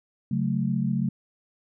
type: chord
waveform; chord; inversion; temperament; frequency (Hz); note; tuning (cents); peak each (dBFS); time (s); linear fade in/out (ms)
sine; F# minor; second; equal; 138.59 / 185 / 220; C#3 / F#3 / A3; 0 / 0 / 0; -27; 0.31-1.09; 5
effects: none